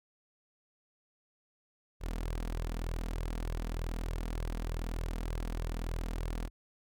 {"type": "tone with flanger", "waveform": "sawtooth", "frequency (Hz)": 41, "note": "E1", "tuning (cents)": -9, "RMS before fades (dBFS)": -36, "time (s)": [2, 6.5], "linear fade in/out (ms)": 50, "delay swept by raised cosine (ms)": [1.8, 4.4], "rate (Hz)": 3.3, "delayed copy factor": 0.5, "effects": []}